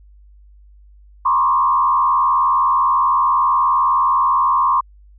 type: tone with frequency modulation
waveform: sine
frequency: 1067 Hz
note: C6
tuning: 34 cents sharp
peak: -12 dBFS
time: 1.25-4.81 s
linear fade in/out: 10 ms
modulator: 79.3 Hz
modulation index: 1.1
effects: added 50 Hz sine -43 dBFS peak until 5.18 s